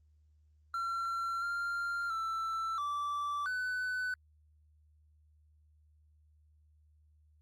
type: tone with pitch steps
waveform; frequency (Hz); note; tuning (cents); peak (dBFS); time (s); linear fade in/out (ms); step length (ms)
triangle; 1361 / 1391 / 1331 / 1163 / 1501; F6 / F6 / E6 / D6 / F#6; -45 / -7 / +16 / -17 / +24; -31; 0.74-4.14; 2; 680
effects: added 76 Hz sine -63 dBFS peak until 7.41 s + Opus 32 kbps